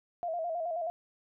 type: tone with vibrato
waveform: sine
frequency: 672 Hz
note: E5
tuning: 33 cents sharp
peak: -31 dBFS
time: 0.23-0.9 s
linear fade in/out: 0 ms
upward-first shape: square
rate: 9.4 Hz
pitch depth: 69 cents each way
effects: none

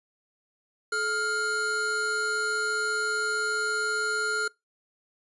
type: tone pair together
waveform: square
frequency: 429.8 / 1404.5 Hz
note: A4 / F6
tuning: -41 / +9 cents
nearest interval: octave + minor sixth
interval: 2050 cents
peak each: -34 / -27 dBFS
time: 0.92-4.48 s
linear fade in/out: 5 ms
effects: noise-tail reverb RT60 0.2 s tail -24 dB re dry + resampled to 24000 Hz

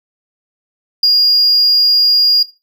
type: tone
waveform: triangle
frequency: 4842 Hz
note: D#8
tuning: 48 cents flat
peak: -4 dBFS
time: 1.03-2.43 s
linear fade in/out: 5 ms
effects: noise-tail reverb RT60 0.3 s tail -22 dB re dry + tanh soft clip ceiling -4 dBFS

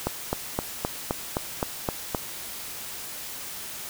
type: click train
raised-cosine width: 1 ms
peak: -10 dBFS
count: 9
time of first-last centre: 0.07-2.148 s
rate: 3.85 Hz
effects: white hiss -37 dBFS RMS until 3.89 s

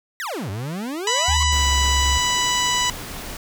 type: exponential two-way sweep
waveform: 40% pulse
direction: down then up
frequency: 2031 to 92.5 to 1107 Hz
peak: -25 dBFS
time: 0.2-1.43 s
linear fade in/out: 0 ms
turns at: 0.5 s
type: harmonic tone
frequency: 987.8 Hz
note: B5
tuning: in tune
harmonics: 1 / 2 / 3 / 4 / 5 / 6 / 7 / 8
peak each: -23 / -26 / -24 / -28 / -32 / -28 / -29 / -30 dBFS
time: 1.07-2.9 s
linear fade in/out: 2 ms
type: tone with pitch glide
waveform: sine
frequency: 75 to 68.78 Hz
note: D2 to C#2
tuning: +37 to -13 cents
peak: -19 dBFS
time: 1.28-2.18 s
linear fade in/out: 5 ms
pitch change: -150 cents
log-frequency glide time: 1.5-1.67 s
type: noise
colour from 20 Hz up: pink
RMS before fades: -33 dBFS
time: 1.52-3.37 s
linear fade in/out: 2 ms
effects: none

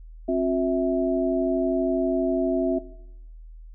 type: tone cluster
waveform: sine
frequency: 267.7 / 360 / 653 Hz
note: C4 / F#4 / E5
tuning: +40 / -47 / -17 cents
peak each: -25 dBFS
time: 0.28-2.79 s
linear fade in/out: 10 ms
effects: noise-tail reverb RT60 0.8 s tail -17 dB re dry + added 40 Hz sine -40 dBFS peak until 3.74 s

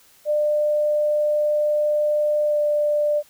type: tone with pitch glide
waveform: sine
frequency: 598 to 593.2 Hz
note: D5 to D5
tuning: +31 to +17 cents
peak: -17 dBFS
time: 0.25-3.23 s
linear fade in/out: 50 ms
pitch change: -14 cents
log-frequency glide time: 2.45-2.59 s
effects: white hiss -54 dBFS RMS until 3.29 s

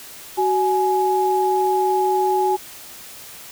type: tone pair together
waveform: sine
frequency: 373.4 / 838.3 Hz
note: F#4 / G#5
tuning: +16 / +16 cents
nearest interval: octave + major second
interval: 1400 cents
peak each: -19 / -18 dBFS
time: 0.37-2.57 s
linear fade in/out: 20 ms
effects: white hiss -39 dBFS RMS until 3.51 s

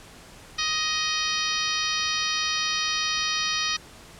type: harmonic tone with a mistuned harmonic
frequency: 625 Hz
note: D#5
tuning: 8 cents sharp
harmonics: 2 / 3 / 4 / 5 / 6 / 7 / 8 / 9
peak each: -32 / -32 / -32 / -32 / -32 / -32 / -32 / -32 dBFS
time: 0.58-3.77 s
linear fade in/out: 10 ms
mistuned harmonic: 9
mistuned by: +34 cents
effects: pink hiss -47 dBFS RMS until 4.19 s + low-pass 10000 Hz 12 dB/octave

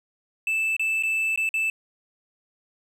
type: tone with dropouts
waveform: triangle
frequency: 2637 Hz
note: E7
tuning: in tune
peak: -20 dBFS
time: 0.47-1.7 s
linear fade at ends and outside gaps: 2 ms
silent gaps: 0.766-0.795 / 1.026-1.034 / 1.36-1.375 / 1.491-1.54 s
effects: none

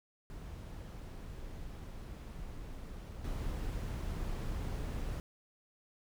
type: noise with level steps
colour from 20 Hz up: brown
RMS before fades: -45 / -38 dBFS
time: 0.3-5.2 s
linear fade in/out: 0 ms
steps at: 3.24 s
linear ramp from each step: 5 ms
effects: none

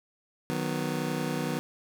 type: chord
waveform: 25% pulse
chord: B major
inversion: first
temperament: just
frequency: 154.34 / 185.21 / 246.9 Hz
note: D#3 / F#3 / B3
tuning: -14 / +2 / 0 cents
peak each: -29 / -31 / -29 dBFS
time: 0.5-1.59 s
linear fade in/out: 0 ms
effects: none

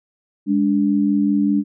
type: tone pair together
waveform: sine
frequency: 204.9 / 290 Hz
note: G#3 / D4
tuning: -23 / -22 cents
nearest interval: tritone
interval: 601 cents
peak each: -17 dBFS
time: 0.46-1.64 s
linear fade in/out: 50 ms
effects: none

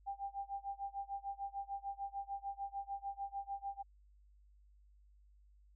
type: tone with tremolo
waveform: sine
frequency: 794 Hz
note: G5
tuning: 22 cents sharp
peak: -37 dBFS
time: 0.06-3.83 s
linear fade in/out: 20 ms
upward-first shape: sine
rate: 6.7 Hz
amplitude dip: 95%
effects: added 50 Hz sine -62 dBFS peak until 5.75 s

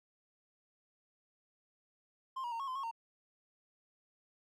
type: tone with pitch steps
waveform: triangle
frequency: 1052 / 956 / 919 / 1095 / 1029 / 1092 / 917 Hz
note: C6 / A#5 / A#5 / C#6 / C6 / C#6 / A#5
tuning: +9 / +43 / -25 / -22 / -29 / -26 / -29 cents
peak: -35 dBFS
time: 2.36-2.913 s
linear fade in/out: 10 ms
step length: 79 ms
effects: none

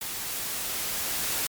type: noise with level ramp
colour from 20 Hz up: white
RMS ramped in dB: -34 to -28 dBFS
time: 0.01-1.47 s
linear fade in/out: 5 ms
effects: MP3 96 kbps

